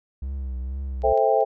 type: tone with vibrato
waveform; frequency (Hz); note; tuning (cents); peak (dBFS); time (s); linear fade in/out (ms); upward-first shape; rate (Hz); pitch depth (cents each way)
triangle; 65.6; C2; +5; -25; 0.22-1.13; 5; triangle; 2.1; 86
type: clicks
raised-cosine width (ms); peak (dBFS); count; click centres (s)
0.2; -33 / -29 / -37; 3; 1.02 / 1.176 / 1.408
type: chord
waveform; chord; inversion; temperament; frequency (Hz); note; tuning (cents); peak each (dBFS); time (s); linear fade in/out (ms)
sine; A minor seventh; none; just; 440 / 528 / 660 / 792; A4 / C5 / E5 / G5; 0 / +16 / +2 / +18; -22; 1.03-1.45; 20
effects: none